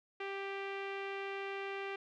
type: tone with low-pass filter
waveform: sawtooth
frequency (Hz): 393.3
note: G4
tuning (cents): +6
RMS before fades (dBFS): -41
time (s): 0.2-1.96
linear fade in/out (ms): 5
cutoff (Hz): 2500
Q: 2.7
effects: none